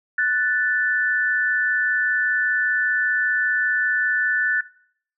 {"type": "tone pair together", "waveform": "sine", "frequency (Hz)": [1485.1, 1760], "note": ["F#6", "A6"], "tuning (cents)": [6, 0], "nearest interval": "minor third", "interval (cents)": 294, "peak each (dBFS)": -20, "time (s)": [0.18, 4.61], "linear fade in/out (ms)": 5, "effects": ["noise-tail reverb RT60 0.6 s tail -20 dB re dry"]}